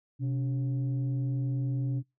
sine tone pair together, 128.85 / 286.6 Hz, C3 / D4, -26 / -42 cents, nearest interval octave + major second, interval 1384 cents, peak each -26 / -35 dBFS, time 0.19-2.03 s, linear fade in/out 50 ms, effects noise-tail reverb RT60 0.2 s tail -23 dB re dry + tanh soft clip ceiling -24 dBFS

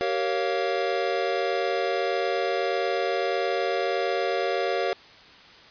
square chord, G half-diminished seventh, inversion none, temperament equal with one note detuned, 384.6 / 466.2 / 554.4 / 698.5 Hz, G4 / Bb4 / Db5 / F5, -33 / 0 / 0 / 0 cents, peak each -30 dBFS, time 0.01-4.93 s, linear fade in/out 0 ms, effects white hiss -49 dBFS RMS until 5.7 s + resampled to 11025 Hz

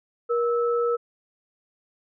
sine tone pair together, 474.6 / 1308 Hz, A#4 / E6, +31 / -14 cents, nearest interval octave + tritone, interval 1755 cents, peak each -21 / -28 dBFS, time 0.29-0.97 s, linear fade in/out 20 ms, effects none

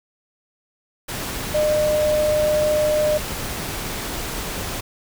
sine tone in noise, 606 Hz, D#5, 46 cents flat, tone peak -16 dBFS, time 1.54-3.18 s, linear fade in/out 10 ms, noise pink, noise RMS -28 dBFS, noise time 1.08-4.81 s, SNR +9 dB, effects none

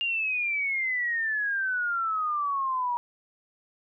sine exponential sweep, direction down, 2822 to 952 Hz, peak -25 dBFS, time 0.01-2.97 s, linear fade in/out 0 ms, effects none

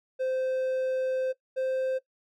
triangle tone pair in turn, 519 / 522 Hz, C5 / C5, -14 / -4 cents, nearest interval unison, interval 10 cents, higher second, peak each -24 dBFS, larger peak neither, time 0.19-1.33 / 1.56-1.99 s, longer first, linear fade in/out 20 ms, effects noise-tail reverb RT60 0.1 s tail -18 dB re dry

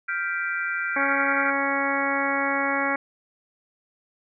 sine chord, G dominant seventh, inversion third, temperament equal, 1396.9 / 1568 / 1975.5 / 2349 Hz, F6 / G6 / B6 / D7, 0 / 0 / 0 / 0 cents, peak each -28 / -29 / -33 / -33 dBFS, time 0.08-1.51 s, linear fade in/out 10 ms
harmonic tone, 277.2 Hz, C#4, in tune, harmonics 1 / 2 / 3 / 4 / 5 / 6 / 7 / 8, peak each -30 / -30 / -30 / -30 / -30 / -30 / -30 / -30 dBFS, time 0.96-2.96 s, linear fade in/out 5 ms
effects none

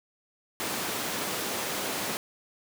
pink high-pass noise, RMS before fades -32 dBFS, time 0.6-2.17 s, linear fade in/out 0 ms, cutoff 230 Hz, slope 12 dB/octave, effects none

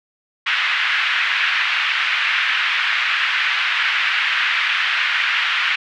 pink band-pass noise, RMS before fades -19 dBFS, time 0.46-5.76 s, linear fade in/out 10 ms, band 1500 to 3000 Hz, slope 24 dB/octave, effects none

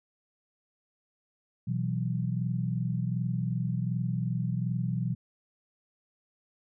sine chord, B suspended fourth, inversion none, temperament equal with one note detuned, 123.47 / 164.81 / 187.47 Hz, B2 / E3 / F#3, 0 / 0 / +23 cents, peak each -30 / -32 / -34 dBFS, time 1.67-5.15 s, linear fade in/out 10 ms, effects none

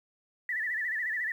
sine tone with vibrato, 1852 Hz, A#6, 12 cents flat, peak -29 dBFS, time 0.49-1.32 s, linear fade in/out 2 ms, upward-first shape sine, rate 14 Hz, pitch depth 130 cents each way, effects 10-bit

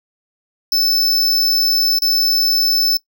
square tone with dropouts, 5270 Hz, E8, 1 cent flat, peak -13 dBFS, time 0.72-2.97 s, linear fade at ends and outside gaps 2 ms, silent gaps 1.988-2.02 s, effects noise-tail reverb RT60 0.1 s tail -20 dB re dry

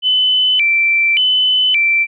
sine tone with vibrato, 2659 Hz, E7, 14 cents sharp, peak -10 dBFS, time 0.02-2.07 s, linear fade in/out 50 ms, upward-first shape square, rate 0.87 Hz, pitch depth 220 cents each way, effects none

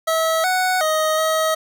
25% pulse tone with pitch steps, 647 / 740 / 626 / 635 Hz, E5 / F#5 / D#5 / D#5, -32 / 0 / +10 / +35 cents, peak -13 dBFS, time 0.07-1.55 s, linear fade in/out 10 ms, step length 370 ms, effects 9-bit

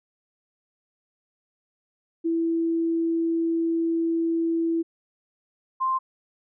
sine tone pair in turn, 331 / 1047.8 Hz, E4 / C6, +7 / +2 cents, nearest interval octave + minor sixth, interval 1995 cents, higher second, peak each -21 dBFS, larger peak neither, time 2.24-4.83 / 5.8-5.99 s, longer first, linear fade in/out 20 ms, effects none

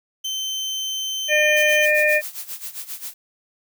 30% pulse tone, 3090 Hz, G7, 26 cents flat, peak -21 dBFS, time 0.24-1.86 s, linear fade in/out 10 ms
harmonic tone, 605 Hz, D#5, 49 cents flat, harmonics 1 / 3 / 4, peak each -19 / -19 / -19 dBFS, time 1.28-2.22 s, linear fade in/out 50 ms
blue noise with tremolo, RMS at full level -30 dBFS, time 1.56-3.14 s, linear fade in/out 10 ms, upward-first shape sine, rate 7.5 Hz, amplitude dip 80%
effects none

